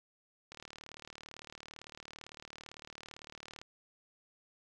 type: click train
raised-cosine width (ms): 0.2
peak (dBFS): -30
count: 118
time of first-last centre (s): 0.52-3.615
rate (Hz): 37.8
effects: none